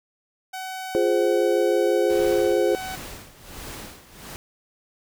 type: tone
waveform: sawtooth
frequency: 753 Hz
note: F#5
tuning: 30 cents sharp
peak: -27 dBFS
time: 0.53-2.96 s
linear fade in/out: 10 ms
type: chord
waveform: sine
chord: F minor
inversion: none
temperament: equal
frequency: 349.2 / 415.3 / 523.3 Hz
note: F4 / Ab4 / C5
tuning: 0 / 0 / 0 cents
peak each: -22 dBFS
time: 0.95-2.75 s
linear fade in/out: 0 ms
type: noise with tremolo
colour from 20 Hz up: pink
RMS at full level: -36 dBFS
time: 2.1-4.36 s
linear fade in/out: 0 ms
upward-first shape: sine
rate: 1.4 Hz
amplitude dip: 80%
effects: none